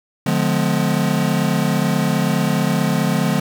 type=chord; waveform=square; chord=D diminished seventh; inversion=none; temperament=just; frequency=146.83 / 176.2 / 211.4 / 253.7 Hz; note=D3 / F3 / Ab3 / Cb4; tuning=0 / +16 / +31 / +47 cents; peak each=-22 / -21 / -22 / -24 dBFS; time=0.26-3.4 s; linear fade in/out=5 ms; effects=8-bit